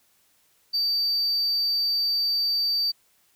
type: tone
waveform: sine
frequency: 4630 Hz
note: D8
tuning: 25 cents flat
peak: -19 dBFS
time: 0.73-2.92 s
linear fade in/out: 20 ms
effects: tanh soft clip ceiling -20 dBFS + white hiss -64 dBFS RMS until 3.35 s